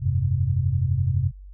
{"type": "chord", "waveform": "sine", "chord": "F suspended second", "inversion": "none", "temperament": "equal with one note detuned", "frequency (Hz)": [87.31, 99.25, 130.81], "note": ["F2", "G2", "C3"], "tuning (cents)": [0, 22, 0], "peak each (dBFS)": [-24, -24, -23], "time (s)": [0, 1.32], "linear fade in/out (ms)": 50, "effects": ["added 48 Hz sine -39 dBFS peak until 1.53 s"]}